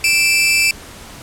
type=tone pair together; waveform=sawtooth; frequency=2349 / 2637 Hz; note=D7 / E7; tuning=0 / 0 cents; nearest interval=major second; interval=200 cents; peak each=-11 dBFS; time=0.04-0.71 s; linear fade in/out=2 ms; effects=pink hiss -36 dBFS RMS until 1.22 s + low-pass 12000 Hz 12 dB/octave